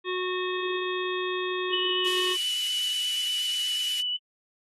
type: harmonic tone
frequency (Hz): 366.1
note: F#4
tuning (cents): -18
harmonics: 1 / 3 / 5 / 7 / 9 / 10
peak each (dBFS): -29 / -34 / -36 / -37 / -39 / -39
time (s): 0.04-2.37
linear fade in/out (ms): 50
type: tone with vibrato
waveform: sine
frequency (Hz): 2966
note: F#7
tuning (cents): +4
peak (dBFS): -26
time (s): 1.72-4.17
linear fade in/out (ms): 10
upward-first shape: triangle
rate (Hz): 8.3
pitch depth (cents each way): 15
type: high-pass noise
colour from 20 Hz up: pink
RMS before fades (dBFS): -37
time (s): 2.06-4.01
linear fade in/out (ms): 5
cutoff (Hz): 2400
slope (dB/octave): 24
effects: AAC 32 kbps